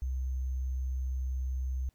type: tone with sample-and-hold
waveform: sine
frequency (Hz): 64.7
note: C2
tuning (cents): -19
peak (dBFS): -30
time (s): 0.02-1.89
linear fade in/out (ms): 0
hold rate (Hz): 6300
effects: pink hiss -74 dBFS RMS until 1.94 s